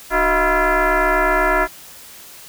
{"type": "tone with frequency modulation", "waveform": "sine", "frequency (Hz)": 370, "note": "F#4", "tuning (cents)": 0, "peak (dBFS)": -13, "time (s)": [0.1, 1.68], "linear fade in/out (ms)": 50, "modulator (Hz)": 336, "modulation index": 4.6, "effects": ["white hiss -40 dBFS RMS until 2.48 s"]}